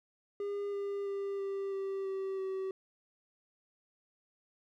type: tone with pitch steps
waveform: triangle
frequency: 405 / 401 / 397.1 / 393.2 / 389.4 / 385.6 / 381.8 Hz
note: G#4 / G4 / G4 / G4 / G4 / G4 / G4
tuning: -43 / +39 / +22 / +5 / -12 / -28 / -46 cents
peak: -32 dBFS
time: 0.4-2.71 s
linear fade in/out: 2 ms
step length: 330 ms
effects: none